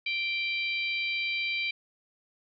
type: harmonic tone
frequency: 784 Hz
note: G5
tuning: in tune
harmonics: 3 / 4 / 5 / 6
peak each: -29 / -37 / -37 / -42 dBFS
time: 0.06-1.71 s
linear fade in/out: 5 ms
effects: none